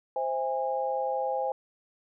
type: chord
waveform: sine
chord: C augmented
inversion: none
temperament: just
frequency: 523.3 / 654.1 / 817.6 Hz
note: C5 / E5 / G#5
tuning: 0 / -14 / -27 cents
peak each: -30 / -35 / -30 dBFS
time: 0.16-1.52 s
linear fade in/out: 2 ms
effects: none